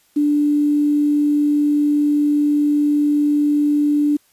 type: tone with quantisation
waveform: sine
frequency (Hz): 293.7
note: D4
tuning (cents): 0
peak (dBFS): -13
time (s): 0.16-4.17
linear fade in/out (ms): 10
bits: 7
effects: white hiss -58 dBFS RMS until 4.32 s + resampled to 32000 Hz